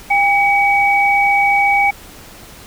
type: tone pair together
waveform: sine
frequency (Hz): 803 / 2267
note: G5 / C#7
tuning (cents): +41 / +38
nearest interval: octave + tritone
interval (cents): 1797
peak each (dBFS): -13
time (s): 0.1-1.91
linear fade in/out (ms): 10
effects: pink hiss -38 dBFS RMS until 2.66 s